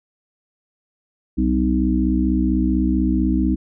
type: harmonic tone with a mistuned harmonic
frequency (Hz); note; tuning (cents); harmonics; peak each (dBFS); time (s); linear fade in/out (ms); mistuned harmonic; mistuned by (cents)
64.4; C2; -27; 1 / 3 / 4 / 5; -21 / -21 / -21 / -21; 1.37-3.56; 20; 5; -47
effects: none